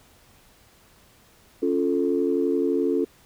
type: chord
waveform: sine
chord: Db augmented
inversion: none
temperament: equal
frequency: 277.2 / 349.2 / 440 Hz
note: Db4 / F4 / A4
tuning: 0 / 0 / 0 cents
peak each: -24 dBFS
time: 1.62-3.05 s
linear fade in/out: 10 ms
effects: tanh soft clip ceiling -10 dBFS + pink hiss -56 dBFS RMS until 3.25 s